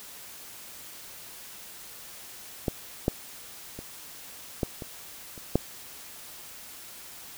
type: clicks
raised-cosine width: 2 ms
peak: -12 / -9 / -24 / -12 / -23 / -30 / -7 dBFS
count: 7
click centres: 2.682 / 3.081 / 3.79 / 4.632 / 4.822 / 5.378 / 5.556 s
effects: white hiss -45 dBFS RMS until 7.37 s